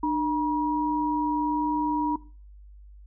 sine tone pair together, 300.2 / 958 Hz, D4 / A#5, +38 / +47 cents, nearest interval octave + minor sixth, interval 2009 cents, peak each -25 dBFS, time 0.03-2.16 s, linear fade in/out 5 ms, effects noise-tail reverb RT60 0.4 s tail -20 dB re dry + added 50 Hz sine -45 dBFS peak until 3.06 s

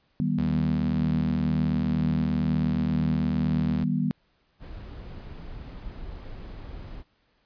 sine chord, Eb augmented, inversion none, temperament just, 155.56 / 194.45 / 243.1 Hz, Eb3 / G3 / B3, 0 / -14 / -27 cents, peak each -27 dBFS, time 0.2-4.11 s, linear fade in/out 0 ms
sawtooth tone with vibrato, 78.8 Hz, D#2, 23 cents sharp, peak -28 dBFS, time 0.38-3.84 s, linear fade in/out 5 ms, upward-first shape sine, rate 17 Hz, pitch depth 23 cents each way
brown noise, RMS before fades -39 dBFS, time 4.59-7.04 s, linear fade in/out 50 ms
effects pink hiss -68 dBFS RMS until 7.45 s + resampled to 11025 Hz

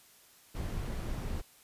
brown noise, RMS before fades -36 dBFS, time 0.54-1.42 s, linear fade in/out 20 ms, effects white hiss -60 dBFS RMS until 1.63 s + resampled to 32000 Hz

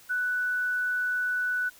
sine tone, 1486 Hz, F#6, 7 cents sharp, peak -25 dBFS, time 0.09-1.7 s, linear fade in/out 20 ms, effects white hiss -54 dBFS RMS until 1.79 s

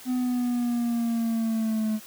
triangle exponential sweep, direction down, 253.4 to 215 Hz, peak -21 dBFS, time 0.05-2 s, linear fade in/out 50 ms, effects white hiss -46 dBFS RMS until 2.06 s + high-pass 100 Hz 12 dB/octave

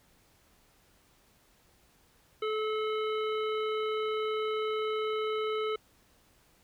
harmonic tone, 432.3 Hz, A4, 31 cents flat, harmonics 1 / 3 / 5 / 7 / 9, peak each -30 / -36 / -43 / -43 / -50 dBFS, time 2.42-5.76 s, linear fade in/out 5 ms, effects pink hiss -65 dBFS RMS until 6.63 s

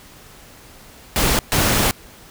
pink noise bursts at uneven times, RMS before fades -17 dBFS, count 2, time 1.16-1.39 / 1.52-1.91 s, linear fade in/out 0 ms, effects pink hiss -44 dBFS RMS until 2.3 s

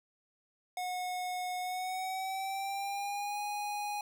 square tone with pitch glide, 728 to 826.6 Hz, F#5 to G#5, -28 to -8 cents, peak -35 dBFS, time 0.77-4.01 s, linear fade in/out 2 ms, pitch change +220 cents, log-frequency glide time 1.6-3.4 s, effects none

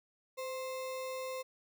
sine tone with sample-and-hold, 517 Hz, C5, 21 cents flat, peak -37 dBFS, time 0.37-1.43 s, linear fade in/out 20 ms, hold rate 1575 Hz, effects none

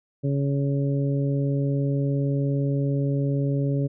harmonic tone, 139.8 Hz, C#3, 15 cents sharp, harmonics 1 / 2 / 3 / 4, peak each -22 / -28 / -32 / -34 dBFS, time 0.23-3.88 s, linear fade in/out 20 ms, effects none

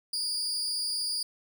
35% pulse tone with amplitude modulation, 4812 Hz, D8, 41 cents sharp, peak -24 dBFS, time 0.13-1.23 s, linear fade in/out 5 ms, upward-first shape sine, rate 267 Hz, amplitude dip 80%, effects none

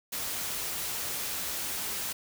white noise, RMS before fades -34 dBFS, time 0.12-2.13 s, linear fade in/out 10 ms, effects none

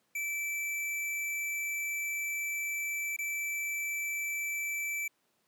square tone with dropouts, 2322 Hz, D7, 20 cents flat, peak -33 dBFS, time 0.15-5.08 s, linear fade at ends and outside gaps 5 ms, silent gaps 3.165-3.187 s, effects pink hiss -74 dBFS RMS until 5.47 s + high-pass 200 Hz 12 dB/octave

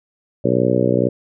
harmonic tone, 61.9 Hz, B1, 5 cents sharp, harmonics 2 / 3 / 4 / 5 / 6 / 7 / 8 / 9, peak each -22 / -22 / -22 / -22 / -22 / -22 / -22 / -22 dBFS, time 0.44-1.09 s, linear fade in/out 10 ms, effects none

